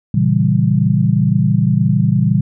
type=chord; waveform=sine; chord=A# diminished seventh; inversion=none; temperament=equal; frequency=116.54 / 138.59 / 164.81 / 196 Hz; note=A#2 / C#3 / E3 / G3; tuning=0 / 0 / 0 / 0 cents; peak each=-16 dBFS; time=0.14-2.41 s; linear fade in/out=5 ms; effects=none